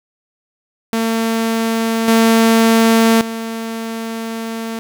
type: tone with level steps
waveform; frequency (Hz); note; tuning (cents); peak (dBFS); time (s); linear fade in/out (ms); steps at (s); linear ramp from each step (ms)
sawtooth; 226.2; A3; +48; -11 / -5 / -18; 0.93-4.79; 0; 2.08 / 3.21; 2
effects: none